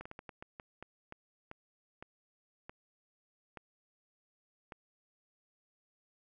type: slowing click train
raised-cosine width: 0.5 ms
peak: -30 dBFS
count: 14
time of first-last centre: 0.01-4.722 s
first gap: 45 ms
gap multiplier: 1.31
effects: none